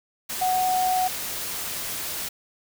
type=tone in noise; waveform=sine; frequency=740 Hz; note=F#5; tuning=in tune; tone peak=-20 dBFS; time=0.41-1.08 s; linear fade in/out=10 ms; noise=white; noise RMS=-31 dBFS; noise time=0.29-2.29 s; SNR=+8 dB; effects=none